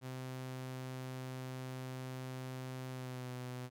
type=tone with pitch glide; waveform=sawtooth; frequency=129.2 to 125.74 Hz; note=C3 to B2; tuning=-21 to +32 cents; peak=-38 dBFS; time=0.01-3.7 s; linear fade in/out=50 ms; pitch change=-47 cents; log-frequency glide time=2.89-3.31 s; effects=none